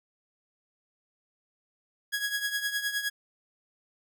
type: tone with tremolo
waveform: sawtooth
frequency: 1661.2 Hz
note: G#6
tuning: in tune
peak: -22 dBFS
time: 2.12-3.1 s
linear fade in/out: 20 ms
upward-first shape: triangle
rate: 9.7 Hz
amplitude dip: 75%
effects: none